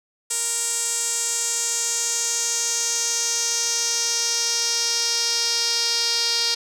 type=tone with band-pass filter sweep; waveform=sawtooth; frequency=466.2 Hz; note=A#4; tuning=in tune; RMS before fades=-23 dBFS; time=0.3-6.55 s; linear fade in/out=10 ms; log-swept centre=8000 to 4800 Hz; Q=4.2; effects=none